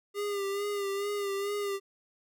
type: tone with vibrato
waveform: square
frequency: 402.7 Hz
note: G4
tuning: 47 cents sharp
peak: -31 dBFS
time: 0.14-1.8 s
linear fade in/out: 50 ms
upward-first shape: sine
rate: 2.3 Hz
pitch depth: 40 cents each way
effects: none